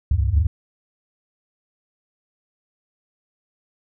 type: tone cluster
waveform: sine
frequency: 66.1 / 73.8 / 77.3 / 99.9 Hz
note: C2 / D2 / D#2 / G2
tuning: +18 / +9 / -11 / +33 cents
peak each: -21 / -20 / -21 / -21 dBFS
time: 0.11-0.47 s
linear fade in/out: 5 ms
effects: tanh soft clip ceiling -7 dBFS